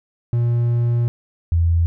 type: tone pair in turn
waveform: triangle / sine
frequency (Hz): 118.9 / 84.07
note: A#2 / E2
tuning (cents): +35 / +35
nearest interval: tritone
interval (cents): 600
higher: first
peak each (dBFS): -13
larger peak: neither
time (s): 0.33-1.08 / 1.52-1.86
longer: first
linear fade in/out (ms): 0
effects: none